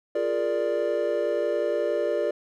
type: chord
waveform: triangle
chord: Bb dominant seventh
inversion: second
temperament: equal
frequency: 349.2 / 415.3 / 466.2 / 587.3 Hz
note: F4 / Ab4 / Bb4 / D5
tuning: 0 / 0 / 0 / 0 cents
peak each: -29 / -28 / -27 / -24 dBFS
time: 0.15-2.31 s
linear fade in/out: 5 ms
effects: none